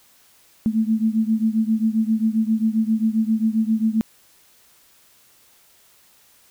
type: beating tone pair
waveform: sine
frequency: 218.3 / 225.8 Hz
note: A3 / A3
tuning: -13 / +45 cents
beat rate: 7.5 Hz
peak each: -19 / -21 dBFS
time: 0.66-4.01 s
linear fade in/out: 0 ms
effects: white hiss -55 dBFS RMS until 6.5 s